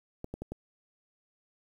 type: clicks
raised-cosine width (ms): 2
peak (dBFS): -24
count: 4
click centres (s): 0.244 / 0.34 / 0.42 / 0.52
effects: 9-bit